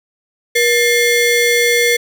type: ring-modulated tone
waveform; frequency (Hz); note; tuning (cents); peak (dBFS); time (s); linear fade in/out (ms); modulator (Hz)
35% pulse; 1300; E6; -24; -6; 0.55-1.97; 10; 823
effects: none